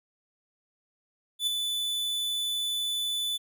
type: tone with ADSR envelope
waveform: 45% pulse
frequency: 3488 Hz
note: A7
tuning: 16 cents flat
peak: -23 dBFS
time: 1.39-3.38 s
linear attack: 81 ms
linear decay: 6 ms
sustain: -5 dB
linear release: 21 ms
effects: none